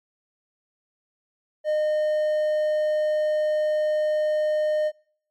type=tone; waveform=triangle; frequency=611 Hz; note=D#5; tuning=32 cents flat; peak=-18 dBFS; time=1.64-4.92 s; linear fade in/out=50 ms; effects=noise-tail reverb RT60 0.6 s tail -26 dB re dry + MP3 64 kbps